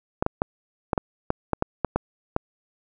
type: clicks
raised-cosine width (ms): 1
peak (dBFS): -7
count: 11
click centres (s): 0.225 / 0.264 / 0.419 / 0.932 / 0.978 / 1.304 / 1.533 / 1.624 / 1.847 / 1.96 / 2.364
effects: none